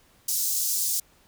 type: high-pass noise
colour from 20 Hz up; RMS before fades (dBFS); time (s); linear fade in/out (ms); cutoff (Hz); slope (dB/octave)
pink; -26; 0.28-1; 5; 5600; 24
effects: pink hiss -60 dBFS RMS until 1.27 s